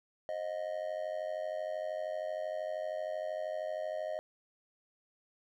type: tone with amplitude modulation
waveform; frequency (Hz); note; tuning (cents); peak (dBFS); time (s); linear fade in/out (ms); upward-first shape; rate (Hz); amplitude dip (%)
triangle; 622.3; D#5; 0; -29; 0.29-4.19; 0; sine; 92.9; 85
effects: none